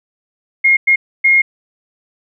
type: tone bursts at uneven times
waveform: sine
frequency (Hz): 2143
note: C7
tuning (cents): +41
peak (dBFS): -7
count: 3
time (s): 0.64-0.77 / 0.87-0.96 / 1.24-1.42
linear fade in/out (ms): 10
effects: none